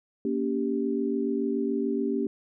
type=chord; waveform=sine; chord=G diminished; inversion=first; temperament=just; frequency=235.2 / 282.2 / 392 Hz; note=Bb3 / Db4 / G4; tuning=+16 / +31 / 0 cents; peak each=-29 dBFS; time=0.25-2.27 s; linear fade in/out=2 ms; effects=none